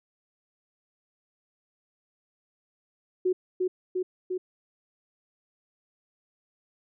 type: tone with echo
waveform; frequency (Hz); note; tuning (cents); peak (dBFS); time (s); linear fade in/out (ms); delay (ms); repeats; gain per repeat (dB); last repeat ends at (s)
sine; 367.9; F#4; -10; -21; 3.25-3.33; 10; 350; 3; -2; 4.38
effects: none